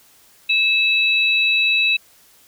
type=tone pair together; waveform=sine; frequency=2610 / 3886 Hz; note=E7 / B7; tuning=-18 / -29 cents; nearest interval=perfect fifth; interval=689 cents; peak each=-15 / -20 dBFS; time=0.49-1.97 s; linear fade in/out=10 ms; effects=white hiss -52 dBFS RMS until 2.47 s